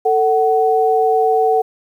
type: tone pair together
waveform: sine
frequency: 445.2 / 748.7 Hz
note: A4 / F#5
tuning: +20 / +20 cents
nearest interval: major sixth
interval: 900 cents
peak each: -14 dBFS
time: 0.05-1.62 s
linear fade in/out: 10 ms
effects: 8-bit